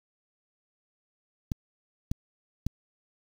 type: clicks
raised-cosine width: 5 ms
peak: -16 dBFS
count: 3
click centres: 1.518 / 2.115 / 2.666 s
effects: 7-bit